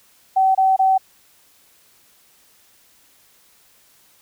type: tone bursts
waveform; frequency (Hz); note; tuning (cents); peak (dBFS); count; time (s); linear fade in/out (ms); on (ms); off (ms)
sine; 764; G5; -45; -12; 3; 0.36-0.98; 10; 190; 25
effects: white hiss -55 dBFS RMS until 4.21 s